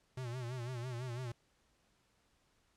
square tone with vibrato, 123.47 Hz, B2, in tune, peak -40 dBFS, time 0.17-1.32 s, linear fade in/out 5 ms, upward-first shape sine, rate 6 Hz, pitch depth 96 cents each way, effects pink hiss -74 dBFS RMS until 2.76 s + low-pass 9000 Hz 12 dB/octave

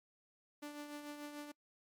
sawtooth tone with tremolo, 293.7 Hz, D4, in tune, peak -39 dBFS, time 0.62-1.52 s, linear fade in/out 10 ms, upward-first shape triangle, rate 6.8 Hz, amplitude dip 55%, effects noise-tail reverb RT60 0.1 s tail -23 dB re dry + MP3 96 kbps

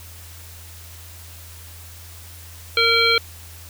harmonic tone, 461.1 Hz, A#4, 19 cents flat, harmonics 1 / 3 / 5 / 7 / 9, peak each -22 / -21 / -19 / -21 / -20 dBFS, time 2.77-3.18 s, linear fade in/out 2 ms, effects added 84 Hz sine -40 dBFS peak until 3.69 s + white hiss -43 dBFS RMS until 3.69 s

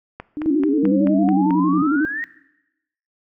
click train, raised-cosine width 0.5 ms, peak -16 dBFS, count 7, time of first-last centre 0.2-1.507 s, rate 4.59 Hz
sine exponential sweep, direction up, 292.9 to 1897 Hz, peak -23 dBFS, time 0.37-2.24 s, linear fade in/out 0 ms
sine tone with vibrato, 293.7 Hz, D4, in tune, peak -15 dBFS, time 0.46-2.05 s, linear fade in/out 0 ms, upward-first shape square, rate 11 Hz, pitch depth 98 cents each way
sine tone with pitch glide, 196 to 179.73 Hz, G3 to F3, 0 to +50 cents, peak -19 dBFS, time 0.83-1.82 s, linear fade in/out 5 ms, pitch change -150 cents, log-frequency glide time 1.22-1.61 s
effects noise-tail reverb RT60 0.9 s tail -18 dB re dry

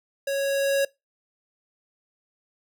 square tone with level ramp, 553 Hz, C#5, 4 cents flat, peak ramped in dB -25 to -20 dBFS, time 0.27-0.85 s, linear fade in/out 5 ms, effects noise-tail reverb RT60 0.2 s tail -22 dB re dry

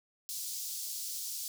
pink high-pass noise, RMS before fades -39 dBFS, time 0.29-1.48 s, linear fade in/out 0 ms, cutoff 4700 Hz, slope 24 dB/octave, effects none

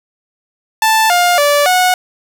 sawtooth tone with pitch steps, 881 / 707 / 580 / 732 Hz, A5 / F5 / D5 / F#5, +2 / +21 / -22 / -19 cents, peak -5 dBFS, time 0.82-1.94 s, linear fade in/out 2 ms, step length 280 ms, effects none

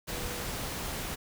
sine tone in noise, 490 Hz, B4, 14 cents flat, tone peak -45 dBFS, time 0.11-0.43 s, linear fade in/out 20 ms, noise pink, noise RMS -36 dBFS, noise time 0.07-1.16 s, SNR -12 dB, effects none

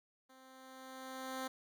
10% pulse tone with level ramp, 261.6 Hz, C4, in tune, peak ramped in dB -52 to -30 dBFS, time 0.29-1.48 s, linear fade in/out 10 ms, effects none

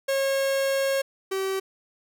45% pulse tone pair in turn, 544 / 384.7 Hz, C#5 / G4, -33 / -33 cents, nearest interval tritone, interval 600 cents, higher first, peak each -22 / -25 dBFS, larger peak first, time 0.08-1.02 / 1.31-1.6 s, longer first, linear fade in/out 10 ms, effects none

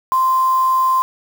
sine tone with quantisation, 1042 Hz, C6, 7 cents flat, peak -12 dBFS, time 0.12-1.02 s, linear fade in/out 0 ms, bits 5, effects none

